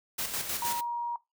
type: noise with tremolo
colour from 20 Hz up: white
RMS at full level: -32 dBFS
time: 0.18-0.81 s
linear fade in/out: 10 ms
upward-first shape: square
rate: 6.4 Hz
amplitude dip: 50%
type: tone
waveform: sine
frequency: 949 Hz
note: A#5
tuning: 31 cents sharp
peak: -29 dBFS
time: 0.62-1.16 s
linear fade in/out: 2 ms
effects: noise-tail reverb RT60 0.2 s tail -20 dB re dry